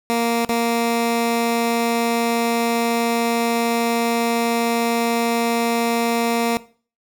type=tone with dropouts; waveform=15% pulse; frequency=233.1 Hz; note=A#3; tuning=in tune; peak=-11 dBFS; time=0.1-6.57 s; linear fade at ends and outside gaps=0 ms; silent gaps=0.448-0.491 s; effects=noise-tail reverb RT60 0.4 s tail -18 dB re dry

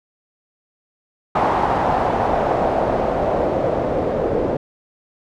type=noise with low-pass filter sweep; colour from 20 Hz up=white; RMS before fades=-19 dBFS; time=1.35-4.57 s; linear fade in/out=5 ms; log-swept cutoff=880 to 490 Hz; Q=2.5; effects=none

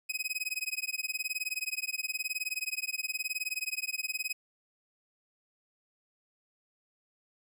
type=tone with tremolo; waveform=sawtooth; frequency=2527 Hz; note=D#7; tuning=26 cents sharp; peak=-26 dBFS; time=0.09-4.33 s; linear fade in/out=10 ms; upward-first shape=sine; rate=19 Hz; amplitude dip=100%; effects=none

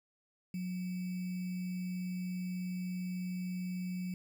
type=tone with sample-and-hold; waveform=sine; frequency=181.7 Hz; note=F#3; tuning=31 cents flat; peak=-35 dBFS; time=0.54-4.14 s; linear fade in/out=2 ms; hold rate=2450 Hz; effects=none

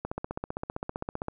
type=click train; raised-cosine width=1 ms; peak=-18 dBFS; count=20; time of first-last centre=0.05-1.284 s; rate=15.4 Hz; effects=none

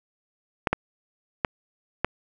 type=clicks; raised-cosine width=0.5 ms; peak=-6 dBFS; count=4; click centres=0.672 / 0.73 / 1.448 / 2.046 s; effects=none

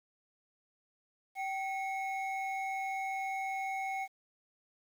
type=tone pair together; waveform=triangle; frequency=772.9 / 2184 Hz; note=G5 / C#7; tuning=-25 / -26 cents; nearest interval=octave + tritone; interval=1799 cents; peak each=-33 / -38 dBFS; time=1.35-4.08 s; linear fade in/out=50 ms; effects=10-bit

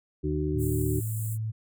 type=harmonic tone; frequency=75.4 Hz; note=D2; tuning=46 cents sharp; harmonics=1 / 2 / 4 / 5; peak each=-31 / -31 / -31 / -31 dBFS; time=0.23-1.01 s; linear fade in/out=20 ms
type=tone; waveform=sine; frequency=110 Hz; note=A2; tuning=in tune; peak=-28 dBFS; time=0.54-1.52 s; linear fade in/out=20 ms
type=high-pass noise; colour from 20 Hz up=pink; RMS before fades=-40 dBFS; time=0.58-1.38 s; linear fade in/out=50 ms; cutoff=7400 Hz; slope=96 dB/octave
effects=none

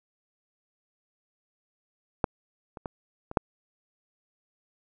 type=clicks; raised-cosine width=1 ms; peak=-8 / -26 / -19 / -23 / -6 dBFS; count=5; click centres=2.242 / 2.772 / 2.858 / 3.314 / 3.372 s; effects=none

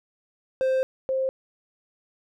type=tone pair in turn; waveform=triangle / sine; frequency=523.3 / 527.5 Hz; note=C5 / C5; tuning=0 / +14 cents; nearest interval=unison; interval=14 cents; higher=second; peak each=-18 / -22 dBFS; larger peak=first; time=0.61-0.83 / 1.09-1.29 s; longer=first; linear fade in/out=0 ms; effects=none

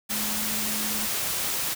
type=tone in noise; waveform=sine; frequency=213.5 Hz; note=G#3; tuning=48 cents sharp; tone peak=-35 dBFS; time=0.09-1.07 s; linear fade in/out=20 ms; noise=white; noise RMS=-28 dBFS; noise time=0.09-1.75 s; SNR=-10 dB; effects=none

